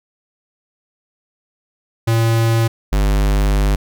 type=tone pair in turn; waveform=square; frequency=114.1 / 50.11 Hz; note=A#2 / G1; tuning=-37 / +39 cents; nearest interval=octave + major second; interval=1424 cents; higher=first; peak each=-13 dBFS; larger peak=neither; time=2.07-2.68 / 2.92-3.76 s; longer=second; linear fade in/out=10 ms; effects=none